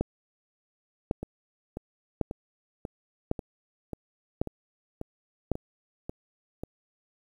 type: two click trains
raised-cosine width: 2 ms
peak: -12 / -21 dBFS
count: 6 / 11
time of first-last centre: 0.01-5.517 / 1.23-6.635 s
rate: 0.908 / 1.85 Hz
effects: 9-bit